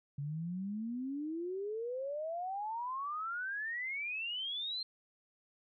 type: exponential sweep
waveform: sine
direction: up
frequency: 138.59 to 4200 Hz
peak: -36 dBFS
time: 0.18-4.83 s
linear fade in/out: 5 ms
effects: none